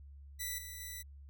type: tone with level steps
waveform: 5% pulse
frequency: 1975.5 Hz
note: B6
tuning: in tune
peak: -27 / -35 / -33 dBFS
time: 0.39-1.03 s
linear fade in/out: 20 ms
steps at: 0.58 / 0.8 s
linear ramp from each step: 5 ms
effects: added 70 Hz sine -50 dBFS peak until 1.29 s